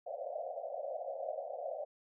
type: band-pass noise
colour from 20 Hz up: pink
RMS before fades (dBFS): -41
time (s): 0.06-1.85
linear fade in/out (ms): 10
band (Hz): 520 to 730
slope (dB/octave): 96
effects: none